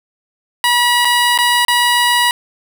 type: tone with dropouts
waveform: 15% pulse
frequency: 967 Hz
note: B5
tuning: 37 cents flat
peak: -4 dBFS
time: 0.64-2.31 s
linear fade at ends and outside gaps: 1 ms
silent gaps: 1.048-1.052 / 1.377-1.387 / 1.65-1.682 s
effects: none